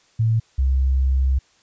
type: tone pair in turn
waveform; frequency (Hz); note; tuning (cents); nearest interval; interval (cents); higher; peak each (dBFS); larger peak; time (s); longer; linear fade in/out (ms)
sine; 112.4 / 66.01; A2 / C2; +37 / +16; major sixth; 921; first; -15; neither; 0.19-0.4 / 0.58-1.39; second; 10
effects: white hiss -58 dBFS RMS until 1.62 s + resampled to 16000 Hz